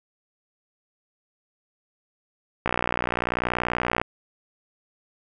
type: click train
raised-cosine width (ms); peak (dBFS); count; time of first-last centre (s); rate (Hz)
0.5; -8; 83; 2.66-4.015; 60.5
effects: none